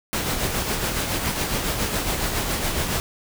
pink noise with tremolo, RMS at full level -23 dBFS, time 0.13-3 s, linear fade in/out 0 ms, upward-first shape sine, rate 7.2 Hz, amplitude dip 40%, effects none

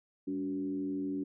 sine tone with frequency modulation, 285.6 Hz, D4, 48 cents flat, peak -32 dBFS, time 0.27-1.24 s, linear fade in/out 10 ms, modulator 87.6 Hz, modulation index 0.68, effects none

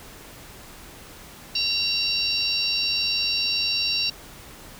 harmonic tone with a mistuned harmonic, 920 Hz, A#5, 23 cents flat, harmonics 3 / 4 / 5 / 6, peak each -27 / -27 / -27 / -27 dBFS, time 1.55-4.1 s, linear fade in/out 5 ms, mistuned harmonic 4, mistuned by +110 cents, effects pink hiss -44 dBFS RMS until 4.79 s

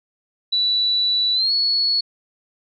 sine tone with pitch glide, 3951 to 4384 Hz, B7 to C#8, 0 to -20 cents, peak -16 dBFS, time 0.52-2.01 s, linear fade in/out 10 ms, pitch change +180 cents, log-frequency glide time 1.34-1.52 s, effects none

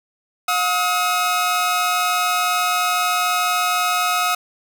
sawtooth tone pair together, 716.9 / 1273 Hz, F5 / D#6, +45 / +39 cents, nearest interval minor seventh, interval 994 cents, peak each -18 / -15 dBFS, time 0.48-4.35 s, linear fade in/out 5 ms, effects none

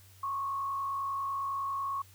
sine tone with frequency modulation, 1102 Hz, C#6, 11 cents flat, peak -31 dBFS, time 0.23-2.02 s, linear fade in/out 5 ms, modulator 50 Hz, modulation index 0.53, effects added 95 Hz sine -56 dBFS peak until 2.14 s + white hiss -60 dBFS RMS until 2.14 s

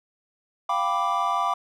triangle chord, G dominant seventh, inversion third, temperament equal, 698.5 / 784 / 987.8 / 1174.7 Hz, F5 / G5 / B5 / D6, 0 / 0 / 0 / 0 cents, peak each -27 / -27 / -26 / -23 dBFS, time 0.69-1.54 s, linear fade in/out 5 ms, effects none

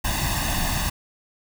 pink noise with comb filter, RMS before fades -24 dBFS, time 0.04-0.9 s, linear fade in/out 10 ms, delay 1.1 ms, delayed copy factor +0.9, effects none

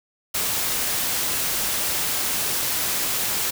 white noise, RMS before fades -24 dBFS, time 0.34-3.51 s, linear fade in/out 10 ms, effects none

